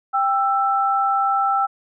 sine tone pair together, 790 / 1328.6 Hz, G5 / E6, +13 / +13 cents, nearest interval major sixth, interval 900 cents, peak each -19 dBFS, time 0.13-1.67 s, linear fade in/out 20 ms, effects none

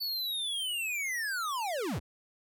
square linear sweep, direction down, 4516 to 49 Hz, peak -32 dBFS, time 0-2 s, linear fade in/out 20 ms, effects none

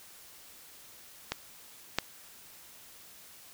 clicks, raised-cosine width 0.2 ms, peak -13 / -8 dBFS, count 2, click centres 1.32 / 1.986 s, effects white hiss -53 dBFS RMS until 3.53 s

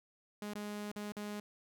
sawtooth tone with dropouts, 207.7 Hz, G#3, in tune, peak -36 dBFS, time 0.42-1.4 s, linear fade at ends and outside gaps 2 ms, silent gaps 0.536-0.553 / 0.916-0.961 / 1.121-1.167 s, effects none

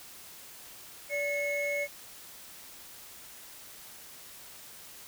triangle tone pair together, 577 / 2183 Hz, D5 / C#7, -31 / -27 cents, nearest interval octave + major seventh, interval 2304 cents, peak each -30 / -30 dBFS, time 1.09-1.88 s, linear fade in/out 50 ms, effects white hiss -49 dBFS RMS until 5.07 s

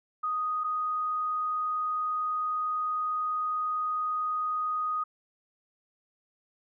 sine tone pair in turn, 1244.5 / 1244.5 Hz, D#6 / D#6, 0 / 0 cents, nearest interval unison, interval 0 cents, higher neither, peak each -27 dBFS, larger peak neither, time 0.23-0.64 / 0.64-5.04 s, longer second, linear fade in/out 10 ms, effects none

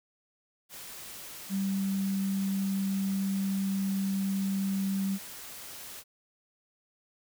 sine tone in noise, 194.6 Hz, G3, 12 cents flat, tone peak -27 dBFS, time 1.49-5.19 s, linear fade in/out 50 ms, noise white, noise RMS -44 dBFS, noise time 0.69-6.04 s, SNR +14 dB, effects none

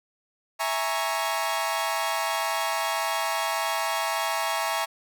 sawtooth chord, A# half-diminished seventh, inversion second, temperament equal, 659.3 / 830.6 / 932.3 / 1108.7 Hz, E5 / G#5 / A#5 / C#6, 0 / 0 / 0 / 0 cents, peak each -27 dBFS, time 0.59-4.86 s, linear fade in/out 20 ms, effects none

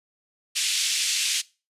pink band-pass noise, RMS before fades -25 dBFS, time 0.55-1.42 s, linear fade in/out 20 ms, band 2600 to 9100 Hz, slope 24 dB/octave, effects noise-tail reverb RT60 0.3 s tail -21 dB re dry + resampled to 32000 Hz

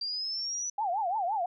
sine linear sweep, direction up, 4699 to 5970 Hz, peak -31 dBFS, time 0.01-0.7 s, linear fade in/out 5 ms
sine tone with vibrato, 784 Hz, G5, in tune, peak -27 dBFS, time 0.78-1.46 s, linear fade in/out 5 ms, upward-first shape triangle, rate 5.8 Hz, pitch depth 270 cents each way
effects none

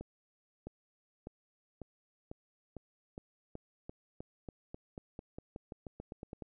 accelerating click train, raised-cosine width 2 ms, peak -30 dBFS, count 23, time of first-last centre 0.01-6.422 s, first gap 660 ms, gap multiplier 0.91, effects none

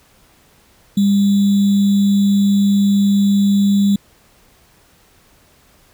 sine tone with sample-and-hold, 200.4 Hz, G3, 38 cents sharp, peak -10 dBFS, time 0.97-3.96 s, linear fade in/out 5 ms, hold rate 3675 Hz, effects pink hiss -52 dBFS RMS until 5.93 s

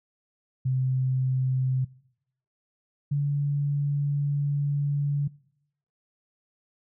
sine tone pair in turn, 130 / 143.37 Hz, C3 / D3, -11 / -41 cents, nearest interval major second, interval 170 cents, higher second, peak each -22 dBFS, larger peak neither, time 0.65-1.85 / 3.11-5.28 s, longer second, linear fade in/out 10 ms, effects noise-tail reverb RT60 0.8 s tail -23 dB re dry

